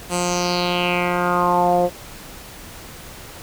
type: tone with low-pass filter sweep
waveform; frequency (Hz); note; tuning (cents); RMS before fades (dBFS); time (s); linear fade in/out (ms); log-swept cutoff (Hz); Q
10% pulse; 177; F3; +23; -19; 0.09-1.9; 50; 9300 to 550; 4
effects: pink hiss -38 dBFS RMS until 3.42 s